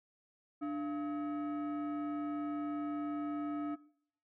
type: tone with frequency modulation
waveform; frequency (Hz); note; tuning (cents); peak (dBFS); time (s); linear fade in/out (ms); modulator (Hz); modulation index
sine; 294.2; D4; +3; -33; 0.61-3.76; 20; 983; 0.53
effects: noise-tail reverb RT60 0.6 s tail -20 dB re dry + tanh soft clip ceiling -32 dBFS